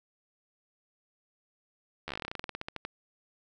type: slowing click train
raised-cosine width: 0.3 ms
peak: -20 dBFS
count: 21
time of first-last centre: 2.08-2.85 s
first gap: 12 ms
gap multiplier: 1.11
effects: none